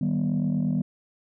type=chord; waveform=sine; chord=Eb augmented; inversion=none; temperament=just; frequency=155.56 / 194.45 / 243.1 Hz; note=Eb3 / G3 / B3; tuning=0 / -14 / -27 cents; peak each=-25 dBFS; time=0.01-0.82 s; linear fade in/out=5 ms; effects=tanh soft clip ceiling -18 dBFS